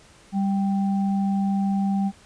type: tone pair together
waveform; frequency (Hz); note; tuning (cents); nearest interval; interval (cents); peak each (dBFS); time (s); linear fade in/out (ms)
sine; 197.08 / 784; G3 / G5; +10 / 0; 2 octaves; 2390; -20 / -31; 0.32-2.12; 50
effects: pink hiss -52 dBFS RMS until 2.25 s + resampled to 22050 Hz